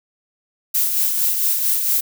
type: noise with tremolo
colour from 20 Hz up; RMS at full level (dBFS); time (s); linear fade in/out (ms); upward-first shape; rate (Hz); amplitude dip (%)
violet; -17; 0.74-2.01; 10; sine; 4.4; 40
effects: none